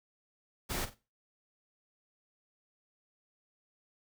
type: noise with echo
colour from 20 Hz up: pink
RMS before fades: -35 dBFS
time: 0.69-0.86 s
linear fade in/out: 20 ms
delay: 45 ms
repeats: 2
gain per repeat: -12 dB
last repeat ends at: 0.95 s
effects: noise-tail reverb RT60 0.3 s tail -18 dB re dry